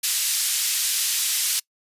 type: band-pass noise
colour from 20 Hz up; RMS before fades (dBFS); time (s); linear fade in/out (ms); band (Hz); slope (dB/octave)
white; -23; 0.03-1.6; 10; 2900 to 12000; 12
effects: noise-tail reverb RT60 0.1 s tail -25 dB re dry + resampled to 32000 Hz